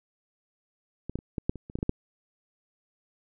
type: clicks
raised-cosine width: 3 ms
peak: -21 / -16 / -28 / -17 / -11 / -26 / -29 / -15 / -26 / -15 / -11 dBFS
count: 11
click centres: 1.096 / 1.156 / 1.189 / 1.382 / 1.495 / 1.557 / 1.699 / 1.755 / 1.788 / 1.829 / 1.894 s
effects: none